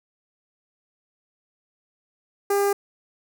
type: tone with notch filter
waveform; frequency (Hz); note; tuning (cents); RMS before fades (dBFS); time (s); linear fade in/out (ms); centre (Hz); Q
sawtooth; 401.9; G4; +43; -21; 2.5-2.73; 5; 3300; 0.52
effects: none